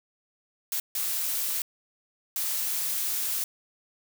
blue noise bursts at uneven times, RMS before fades -29 dBFS, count 3, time 0.72-0.8 / 0.95-1.62 / 2.36-3.44 s, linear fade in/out 2 ms, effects none

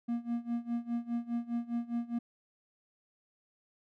triangle tone with tremolo, 236.1 Hz, A#3, 22 cents sharp, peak -27 dBFS, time 0.08-2.19 s, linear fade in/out 10 ms, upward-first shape sine, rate 4.9 Hz, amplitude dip 90%, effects none

